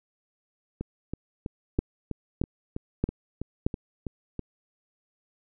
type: two click trains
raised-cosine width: 3 ms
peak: -19 / -10 dBFS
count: 12 / 4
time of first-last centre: 0.81-4.393 / 1.79-3.665 s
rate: 3.07 / 1.6 Hz
effects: none